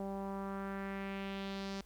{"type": "tone with low-pass filter sweep", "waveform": "sawtooth", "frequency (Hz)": 195.7, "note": "G3", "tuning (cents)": -3, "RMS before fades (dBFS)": -41, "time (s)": [0, 1.81], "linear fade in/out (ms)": 2, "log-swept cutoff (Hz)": [700, 5400], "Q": 2.1, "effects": ["added 50 Hz sine -57 dBFS peak until 1.85 s", "pink hiss -66 dBFS RMS until 1.85 s"]}